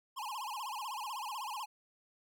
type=tone with vibrato; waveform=square; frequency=947 Hz; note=A#5; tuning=27 cents sharp; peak=-39 dBFS; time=0.16-1.66 s; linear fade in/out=20 ms; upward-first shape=sine; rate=16 Hz; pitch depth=240 cents each way; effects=none